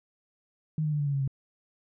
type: tone with pitch steps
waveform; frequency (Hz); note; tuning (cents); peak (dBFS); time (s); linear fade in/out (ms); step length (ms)
sine; 155.56 / 151.92 / 148.36 / 144.89 / 141.5 / 138.19 / 134.95; D#3 / D#3 / D3 / D3 / C#3 / C#3 / C#3; 0 / -41 / +18 / -23 / +36 / -5 / -46; -25; 0.78-1.277; 2; 71
effects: none